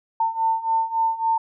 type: beating tone pair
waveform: sine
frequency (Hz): 898 / 901.6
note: A5 / A5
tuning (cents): +35 / +42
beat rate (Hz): 3.6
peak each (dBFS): -24 / -21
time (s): 0.2-1.38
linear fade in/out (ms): 5
effects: none